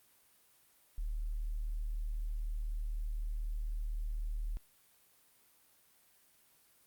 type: tone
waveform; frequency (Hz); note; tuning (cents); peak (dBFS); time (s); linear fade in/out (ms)
sine; 38; D#1; -40; -34; 0.98-4.57; 0
effects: white hiss -67 dBFS RMS until 6.86 s + Opus 32 kbps